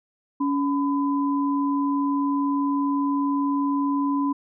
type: tone pair together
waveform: sine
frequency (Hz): 281.1 / 1006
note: C#4 / B5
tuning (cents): +24 / +32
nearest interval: octave + minor seventh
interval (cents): 2208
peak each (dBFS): -21 / -27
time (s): 0.4-4.33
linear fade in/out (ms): 10
effects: none